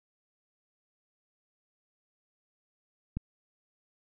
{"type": "click", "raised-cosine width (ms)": 5, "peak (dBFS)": -20, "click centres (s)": 3.17, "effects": []}